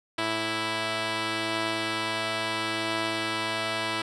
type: tone pair together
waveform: 5% pulse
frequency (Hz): 110.11 / 329.6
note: A2 / E4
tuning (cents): +2 / 0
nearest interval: octave + perfect fifth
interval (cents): 1898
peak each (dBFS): -23 / -16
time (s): 0.18-4.02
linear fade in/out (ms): 5
effects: low-pass 7000 Hz 12 dB/octave